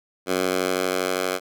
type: tone with high-pass filter sweep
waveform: 10% pulse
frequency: 92.5 Hz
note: F#2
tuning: in tune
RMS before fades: -24 dBFS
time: 0.26-1.4 s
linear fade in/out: 50 ms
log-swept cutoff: 310 to 520 Hz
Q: 0.85
effects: none